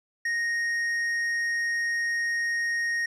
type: tone with tanh clipping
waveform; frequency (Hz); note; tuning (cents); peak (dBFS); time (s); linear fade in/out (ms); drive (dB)
sine; 1864.7; A#6; 0; -26; 0.25-3.06; 5; 7
effects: none